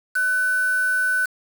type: tone with quantisation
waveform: sine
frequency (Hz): 1500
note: F#6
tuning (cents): +23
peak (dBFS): -18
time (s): 0.15-1.26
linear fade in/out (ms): 10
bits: 5
effects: none